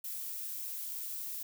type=noise; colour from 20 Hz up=violet; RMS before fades=-40 dBFS; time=0.04-1.43 s; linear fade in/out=5 ms; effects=none